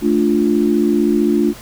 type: chord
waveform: sine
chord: D minor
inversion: second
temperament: equal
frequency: 220 / 293.7 / 349.2 Hz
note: A3 / D4 / F4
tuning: 0 / 0 / 0 cents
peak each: -16 dBFS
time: 0.01-1.54 s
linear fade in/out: 50 ms
effects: pink hiss -37 dBFS RMS until 1.61 s

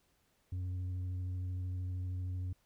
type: tone with tanh clipping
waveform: triangle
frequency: 91.3 Hz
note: F#2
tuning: 23 cents flat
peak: -36 dBFS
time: 0.52-2.53 s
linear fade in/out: 5 ms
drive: 8 dB
effects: pink hiss -74 dBFS RMS until 2.65 s

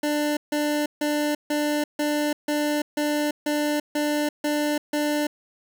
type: tone bursts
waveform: 25% pulse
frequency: 296.7 Hz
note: D4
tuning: 18 cents sharp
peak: -18 dBFS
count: 11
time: 0.03-5.27 s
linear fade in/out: 5 ms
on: 340 ms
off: 150 ms
effects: none

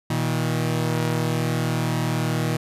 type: tone pair together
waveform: sawtooth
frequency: 119.2 / 159.11 Hz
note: A#2 / D#3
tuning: +39 / +39 cents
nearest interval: perfect fourth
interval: 500 cents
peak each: -20 dBFS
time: 0.1-2.57 s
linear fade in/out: 5 ms
effects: resampled to 32000 Hz

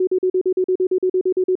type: tone bursts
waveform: sine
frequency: 370 Hz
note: F#4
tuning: in tune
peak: -14 dBFS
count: 14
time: 0-1.554 s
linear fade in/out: 5 ms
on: 72 ms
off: 42 ms
effects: none

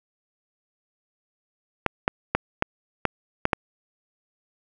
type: clicks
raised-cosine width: 0.5 ms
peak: -4 dBFS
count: 7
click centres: 1.863 / 2.079 / 2.35 / 2.624 / 3.053 / 3.454 / 3.532 s
effects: none

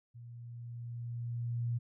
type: tone with level ramp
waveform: sine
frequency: 118.7 Hz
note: A#2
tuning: 32 cents sharp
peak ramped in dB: -47 to -30 dBFS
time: 0.14-1.79 s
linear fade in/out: 20 ms
effects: none

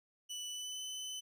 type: tone with pitch glide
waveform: 25% pulse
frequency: 2972 to 3022 Hz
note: F#7 to F#7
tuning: +7 to +36 cents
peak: -37 dBFS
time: 0.29-1.21 s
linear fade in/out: 20 ms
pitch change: +29 cents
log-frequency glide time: 0.5-0.8 s
effects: none

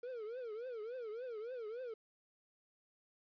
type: tone with vibrato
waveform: triangle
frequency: 466.9 Hz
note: A#4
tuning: 3 cents sharp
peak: -40 dBFS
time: 0.03-1.94 s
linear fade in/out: 5 ms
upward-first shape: triangle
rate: 3.5 Hz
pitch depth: 210 cents each way
effects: resampled to 11025 Hz + 12-bit

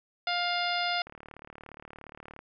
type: harmonic tone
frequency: 704 Hz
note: F5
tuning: 14 cents sharp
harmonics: 1 / 2 / 3 / 4 / 5 / 6 / 7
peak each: -31 / -34 / -35 / -37 / -36 / -40 / -37 dBFS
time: 0.27-1.02 s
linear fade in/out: 2 ms
type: click train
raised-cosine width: 0.5 ms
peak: -30 dBFS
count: 50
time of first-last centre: 1.07-2.391 s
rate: 37.1 Hz
effects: none

